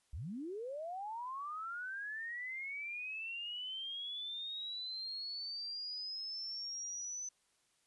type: linear sweep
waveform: sine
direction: up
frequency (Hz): 51.91 to 6070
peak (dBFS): -40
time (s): 0.13-7.29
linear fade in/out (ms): 5
effects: white hiss -75 dBFS RMS until 7.86 s + resampled to 24000 Hz